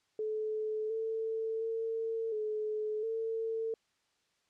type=tone with pitch steps; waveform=sine; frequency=432.2 / 445.8 / 451.1 / 428.3 / 449.3 Hz; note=A4 / A4 / A4 / A4 / A4; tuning=-31 / +23 / +43 / -47 / +36 cents; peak=-32 dBFS; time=0.19-3.74 s; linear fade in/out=2 ms; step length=710 ms; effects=white hiss -75 dBFS RMS until 4.49 s + low-pass 6000 Hz 12 dB/octave